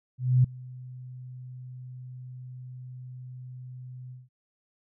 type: tone with ADSR envelope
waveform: sine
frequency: 126.6 Hz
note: B2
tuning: 43 cents sharp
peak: -15 dBFS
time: 0.18-4.29 s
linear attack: 260 ms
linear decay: 6 ms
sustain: -24 dB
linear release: 180 ms
effects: none